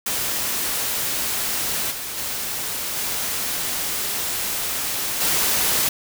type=noise with level steps; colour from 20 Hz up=white; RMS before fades=-24 / -30 / -27 / -25 / -20 dBFS; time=0.06-5.89 s; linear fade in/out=5 ms; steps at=1.9 / 2.16 / 2.96 / 5.2 s; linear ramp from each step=20 ms; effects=none